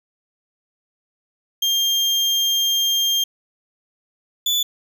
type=tone pair in turn; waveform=35% pulse; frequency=3200 / 3472 Hz; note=G7 / A7; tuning=+35 / -24 cents; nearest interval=minor second; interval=141 cents; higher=second; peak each=-15 dBFS; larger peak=neither; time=1.62-3.24 / 4.46-4.63 s; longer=first; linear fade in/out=5 ms; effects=none